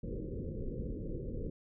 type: low-pass noise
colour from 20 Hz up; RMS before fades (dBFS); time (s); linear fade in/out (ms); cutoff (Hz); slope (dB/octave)
pink; -39; 0.03-1.5; 5; 530; 96
effects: none